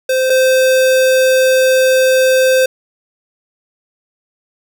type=tone pair in turn; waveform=square; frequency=519 / 519 Hz; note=C5 / C5; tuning=-14 / -14 cents; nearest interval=unison; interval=0 cents; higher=neither; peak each=-12 / -9 dBFS; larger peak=second; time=0.09-0.3 / 0.3-2.66 s; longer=second; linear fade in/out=5 ms; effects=none